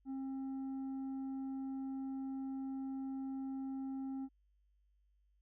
sine tone with tanh clipping, 267.7 Hz, C4, 40 cents sharp, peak -40 dBFS, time 0.05-4.29 s, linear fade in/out 50 ms, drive 5 dB, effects added 50 Hz sine -70 dBFS peak until 5.41 s

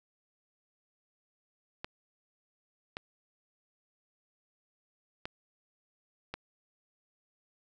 clicks, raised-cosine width 0.3 ms, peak -21 dBFS, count 4, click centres 1.845 / 2.969 / 5.255 / 6.34 s, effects none

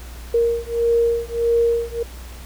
sine beating tone pair, 466.2 / 467.8 Hz, A#4 / A#4, 0 / +6 cents, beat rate 1.6 Hz, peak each -19 dBFS, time 0.34-2.03 s, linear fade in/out 5 ms, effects added 60 Hz sine -34 dBFS peak until 2.45 s + pink hiss -42 dBFS RMS until 2.45 s

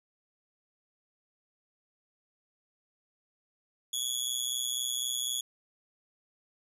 20% pulse tone with amplitude modulation, 3379 Hz, G#7, 29 cents sharp, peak -21 dBFS, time 3.93-5.41 s, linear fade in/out 5 ms, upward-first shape sine, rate 124 Hz, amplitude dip 85%, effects none

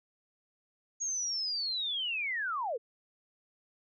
sine linear sweep, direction down, 6645 to 415.3 Hz, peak -31 dBFS, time 1-2.78 s, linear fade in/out 20 ms, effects none

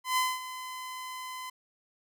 sawtooth tone with ADSR envelope, 1021 Hz, C6, 43 cents flat, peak -20 dBFS, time 0.04-1.5 s, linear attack 130 ms, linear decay 220 ms, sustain -14 dB, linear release 7 ms, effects none

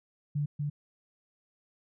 sine tone with echo, 146.3 Hz, D3, 6 cents flat, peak -27 dBFS, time 0.35-0.46 s, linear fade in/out 10 ms, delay 240 ms, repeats 1, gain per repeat -2 dB, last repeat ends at 0.7 s, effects none

